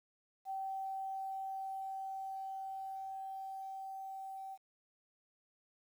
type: tone with level ramp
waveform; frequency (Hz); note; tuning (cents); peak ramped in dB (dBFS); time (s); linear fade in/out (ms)
sine; 772; G5; -27; -37 to -43; 0.45-4.58; 50
effects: 11-bit